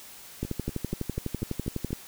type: two click trains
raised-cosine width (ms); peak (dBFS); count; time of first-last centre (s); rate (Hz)
3; -16 / -22; 19 / 7; 0.43-1.93 / 0.45-1.906; 12 / 4.12
effects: white hiss -47 dBFS RMS until 2.07 s